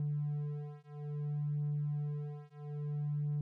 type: beating tone pair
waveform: triangle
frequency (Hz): 146.83 / 147.43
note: D3 / D3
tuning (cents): 0 / +7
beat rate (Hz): 0.6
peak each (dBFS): -35 / -35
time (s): 0-3.41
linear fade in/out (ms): 2
effects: tanh soft clip ceiling -28 dBFS